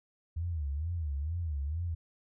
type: tone with vibrato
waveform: sine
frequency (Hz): 77.78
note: D#2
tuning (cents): 0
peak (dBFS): -31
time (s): 0.36-1.95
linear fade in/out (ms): 10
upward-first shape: sine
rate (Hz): 2.2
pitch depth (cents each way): 200
effects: none